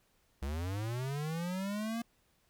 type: linear sweep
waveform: square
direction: up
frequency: 65 to 235.4 Hz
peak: -35 dBFS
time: 0.42-2.02 s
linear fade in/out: 5 ms
effects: pink hiss -72 dBFS RMS until 2.49 s